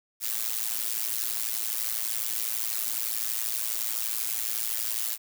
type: noise with amplitude modulation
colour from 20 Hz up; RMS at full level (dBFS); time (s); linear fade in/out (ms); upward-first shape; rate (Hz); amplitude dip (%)
blue; -26; 0.2-5.18; 50; sine; 112; 95
effects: none